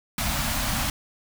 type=band-stop noise; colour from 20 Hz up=pink; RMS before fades=-26 dBFS; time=0.18-0.9 s; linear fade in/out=2 ms; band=280 to 600 Hz; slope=48 dB/octave; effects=none